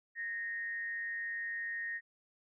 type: tone with frequency modulation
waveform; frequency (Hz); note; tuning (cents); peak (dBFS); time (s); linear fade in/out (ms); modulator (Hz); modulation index
sine; 1853; A#6; -11; -36; 0.15-2.01; 50; 175; 0.33
effects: none